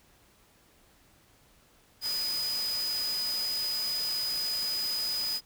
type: tone in noise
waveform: sine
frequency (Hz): 4978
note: D#8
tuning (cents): 0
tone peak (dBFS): -29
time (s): 2.01-5.41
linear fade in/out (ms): 50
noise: white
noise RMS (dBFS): -39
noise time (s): 2.01-5.41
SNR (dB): +7
effects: pink hiss -62 dBFS RMS until 5.45 s